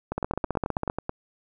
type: two click trains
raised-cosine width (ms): 1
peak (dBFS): -12 / -14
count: 12 / 10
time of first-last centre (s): 0.18-0.899 / 0.12-1.094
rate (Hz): 15.3 / 9.24
effects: none